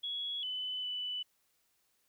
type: tone with pitch steps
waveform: sine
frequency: 3351 / 3011 / 2984 Hz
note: G#7 / F#7 / F#7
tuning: +15 / +30 / +14 cents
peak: -35 dBFS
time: 0.03-1.23 s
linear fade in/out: 10 ms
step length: 400 ms
effects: white hiss -75 dBFS RMS until 2.08 s